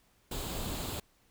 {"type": "noise with comb filter", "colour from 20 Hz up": "pink", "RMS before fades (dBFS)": -37, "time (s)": [0.31, 1], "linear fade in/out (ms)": 5, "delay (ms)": 0.26, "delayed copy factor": 0.5, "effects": ["pink hiss -68 dBFS RMS until 1.3 s"]}